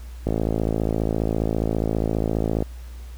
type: click train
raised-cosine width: 2 ms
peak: -9 dBFS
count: 130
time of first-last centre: 0.27-2.624 s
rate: 54.8 Hz
effects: added 60 Hz sine -34 dBFS peak until 3.17 s + pink hiss -51 dBFS RMS until 3.17 s